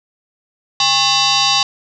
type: tone with frequency modulation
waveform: sine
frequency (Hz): 142.5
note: C#3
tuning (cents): +48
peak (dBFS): -11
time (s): 0.8-1.63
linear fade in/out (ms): 2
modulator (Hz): 948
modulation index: 5.4
effects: none